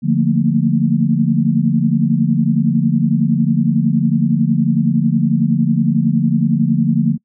sine chord, Bb major seventh, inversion first, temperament equal with one note detuned, 146.83 / 174.61 / 222.2 / 233.1 Hz, D3 / F3 / A3 / Bb3, 0 / 0 / +17 / 0 cents, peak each -17 dBFS, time 0.02-7.18 s, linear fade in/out 50 ms, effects noise-tail reverb RT60 0.1 s tail -26 dB re dry

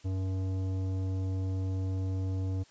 sine tone with tanh clipping, 94.5 Hz, F#2, 37 cents sharp, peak -31 dBFS, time 0.04-2.64 s, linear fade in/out 20 ms, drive 13 dB, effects white hiss -60 dBFS RMS until 2.7 s + resampled to 16000 Hz

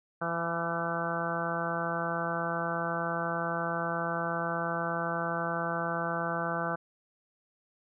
harmonic tone with a mistuned harmonic, 168.4 Hz, E3, 37 cents sharp, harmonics 1 / 2 / 3 / 4 / 5 / 6 / 7 / 8 / 9, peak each -37 / -41 / -38 / -36 / -39 / -42 / -37 / -38 / -37 dBFS, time 0.21-6.76 s, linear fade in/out 10 ms, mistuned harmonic 6, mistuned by -21 cents, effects none

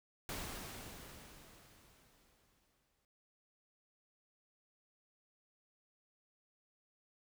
pink noise with exponential decay, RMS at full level -42 dBFS, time 0.29-3.05 s, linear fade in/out 1 ms, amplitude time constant 600 ms, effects none

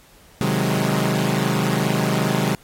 sawtooth chord, Ab dominant seventh, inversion first, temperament equal, 130.81 / 155.56 / 185 / 207.7 Hz, C3 / Eb3 / Gb3 / Ab3, 0 / 0 / 0 / 0 cents, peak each -20 dBFS, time 0.41-2.55 s, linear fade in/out 0 ms, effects pink hiss -51 dBFS RMS until 2.63 s + AAC 48 kbps

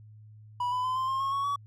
triangle tone with pitch steps, 980 / 1000.6 / 1021.6 / 1043.1 / 1065 / 1087.4 / 1110.2 / 1133.6 Hz, B5 / B5 / C6 / C6 / C6 / C#6 / C#6 / C#6, -14 / +22 / -42 / -6 / +30 / -34 / +2 / +38 cents, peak -25 dBFS, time 0.6-1.56 s, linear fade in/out 5 ms, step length 120 ms, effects added 107 Hz sine -48 dBFS peak until 1.66 s

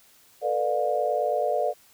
sine chord, B half-diminished seventh, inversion third, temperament just, 444.5 / 493.9 / 592.7 / 711.2 Hz, A4 / B4 / D5 / F5, +18 / 0 / +16 / +31 cents, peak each -30 / -29 / -26 / -27 dBFS, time 0.41-1.74 s, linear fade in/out 50 ms, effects white hiss -57 dBFS RMS until 1.93 s

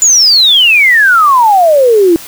sine exponential sweep, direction down, 7120 to 324.3 Hz, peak -3 dBFS, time 0.02-2.16 s, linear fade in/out 0 ms, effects white hiss -29 dBFS RMS until 2.27 s

